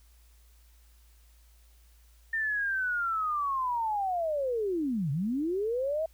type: linear two-way sweep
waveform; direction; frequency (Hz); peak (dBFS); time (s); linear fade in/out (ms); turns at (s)
sine; down then up; 1814 to 130.81 to 656; -27; 2.33-6.06; 5; 5.11
effects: added 57 Hz sine -56 dBFS peak until 6.13 s + white hiss -66 dBFS RMS until 6.13 s